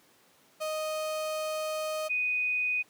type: tone pair in turn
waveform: 35% pulse / sine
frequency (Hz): 622.3 / 2489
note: D#5 / D#7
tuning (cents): 0 / 0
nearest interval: 2 octaves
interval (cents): 2400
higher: second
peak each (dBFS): -29 / -26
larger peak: second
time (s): 0.6-2.09 / 2.09-2.83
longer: first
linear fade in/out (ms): 20
effects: pink hiss -62 dBFS RMS until 2.89 s + high-pass 200 Hz 12 dB/octave